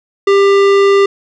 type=tone with tanh clipping; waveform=sine; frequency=396.9 Hz; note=G4; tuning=22 cents sharp; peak=-8 dBFS; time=0.27-1.06 s; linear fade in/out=5 ms; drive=18 dB; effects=none